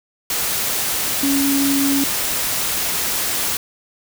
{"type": "tone in noise", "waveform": "sine", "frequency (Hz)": 277.2, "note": "C#4", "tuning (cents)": 0, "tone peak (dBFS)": -16, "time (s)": [1.23, 2.04], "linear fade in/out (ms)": 2, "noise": "white", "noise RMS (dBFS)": -21, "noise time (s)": [0.3, 3.57], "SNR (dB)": 2, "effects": []}